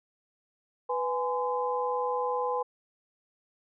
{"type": "tone cluster", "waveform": "sine", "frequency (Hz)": [495.9, 834, 1024], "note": ["B4", "G#5", "C6"], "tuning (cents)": [7, 7, -38], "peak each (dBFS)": [-30, -32, -32], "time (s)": [0.89, 2.63], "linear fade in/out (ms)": 10, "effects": []}